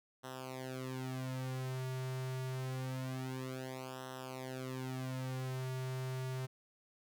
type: tone with flanger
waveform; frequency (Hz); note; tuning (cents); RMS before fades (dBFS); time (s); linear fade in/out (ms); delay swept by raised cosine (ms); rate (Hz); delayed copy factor
sawtooth; 129.8; C3; -13; -41; 0.23-6.47; 20; 0.43 to 4.03; 0.26; -0.95
effects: none